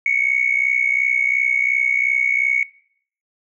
sine tone with amplitude modulation, 2217 Hz, C#7, in tune, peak -11 dBFS, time 0.06-2.63 s, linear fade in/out 2 ms, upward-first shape sine, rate 62.8 Hz, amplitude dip 80%, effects noise-tail reverb RT60 0.6 s tail -21 dB re dry + tanh soft clip ceiling -7 dBFS

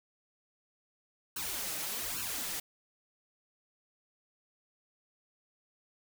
white noise with flanger, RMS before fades -37 dBFS, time 1.36-2.6 s, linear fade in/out 5 ms, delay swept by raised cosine 0.71 to 6.51 ms, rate 1.2 Hz, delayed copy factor +0.95, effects none

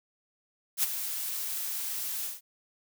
blue noise with ADSR envelope, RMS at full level -24 dBFS, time 0.77-2.41 s, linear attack 65 ms, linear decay 16 ms, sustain -10 dB, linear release 160 ms, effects none

